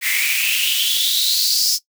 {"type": "noise with high-pass filter sweep", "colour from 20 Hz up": "white", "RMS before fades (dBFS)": -18, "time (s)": [0.01, 1.79], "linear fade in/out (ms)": 50, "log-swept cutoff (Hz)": [2000, 5300], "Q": 7.7, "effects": ["noise-tail reverb RT60 0.1 s tail -18 dB re dry"]}